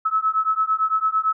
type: beating tone pair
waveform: sine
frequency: 1293 / 1301.9 Hz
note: E6 / E6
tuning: -34 / -22 cents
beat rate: 8.9 Hz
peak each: -21 dBFS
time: 0.05-1.33 s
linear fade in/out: 10 ms
effects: none